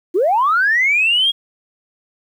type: linear sweep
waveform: sine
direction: up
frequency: 316.4 to 3322 Hz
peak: -11 dBFS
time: 0.14-1.32 s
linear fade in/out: 20 ms
effects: tanh soft clip ceiling -7 dBFS + 8-bit